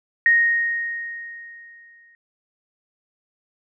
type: tone with exponential decay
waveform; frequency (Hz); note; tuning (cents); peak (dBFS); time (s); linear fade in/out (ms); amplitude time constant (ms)
sine; 1864.7; A#6; 0; -11; 0.26-2.15; 1; 410
effects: none